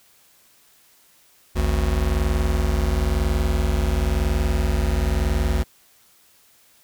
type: tone pair together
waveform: square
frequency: 52.45 / 73.42 Hz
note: G#1 / D2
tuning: +18 / 0 cents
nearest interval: tritone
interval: 582 cents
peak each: -22 dBFS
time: 1.55-5.64 s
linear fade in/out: 20 ms
effects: white hiss -56 dBFS RMS until 6.83 s